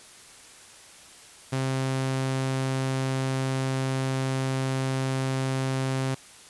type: tone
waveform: sawtooth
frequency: 132.5 Hz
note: C3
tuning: 22 cents sharp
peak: -21 dBFS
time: 1.52-6.15 s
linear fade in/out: 10 ms
effects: white hiss -49 dBFS RMS until 6.49 s + resampled to 24000 Hz